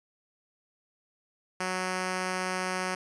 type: tone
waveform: 5% pulse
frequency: 184.8 Hz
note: F#3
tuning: 2 cents flat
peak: -18 dBFS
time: 1.6-2.95 s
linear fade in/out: 5 ms
effects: resampled to 22050 Hz